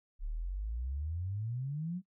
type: exponential sweep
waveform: sine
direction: up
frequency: 34.29 to 188.9 Hz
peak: -34 dBFS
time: 0.19-2.02 s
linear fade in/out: 50 ms
effects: noise-tail reverb RT60 0.1 s tail -24 dB re dry